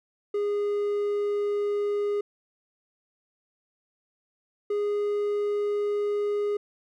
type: tone pair in turn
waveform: triangle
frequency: 410.7 / 412.5 Hz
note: G#4 / G#4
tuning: -19 / -12 cents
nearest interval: unison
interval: 7 cents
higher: second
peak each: -22 dBFS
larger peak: neither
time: 0.34-2.21 / 4.7-6.57 s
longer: neither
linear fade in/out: 5 ms
effects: none